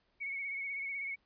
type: tone with vibrato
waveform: sine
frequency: 2217 Hz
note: C#7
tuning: in tune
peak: -36 dBFS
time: 0.2-1.16 s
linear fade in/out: 20 ms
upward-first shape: sine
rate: 16 Hz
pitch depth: 37 cents each way
effects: pink hiss -75 dBFS RMS until 1.25 s + resampled to 11025 Hz